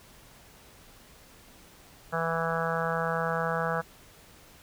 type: harmonic tone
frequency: 164.81 Hz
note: E3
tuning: in tune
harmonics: 1 / 3 / 4 / 5 / 6 / 7 / 8 / 9 / 10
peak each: -34 / -33 / -34 / -36 / -39 / -36 / -35 / -36 / -38 dBFS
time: 2.12-3.82 s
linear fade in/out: 20 ms
effects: pink hiss -54 dBFS RMS until 4.62 s